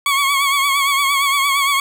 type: tone with vibrato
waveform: 20% pulse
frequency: 1113 Hz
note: C#6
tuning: 7 cents sharp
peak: -9 dBFS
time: 0.06-1.8 s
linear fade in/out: 2 ms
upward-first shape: triangle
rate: 8.7 Hz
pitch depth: 62 cents each way
effects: none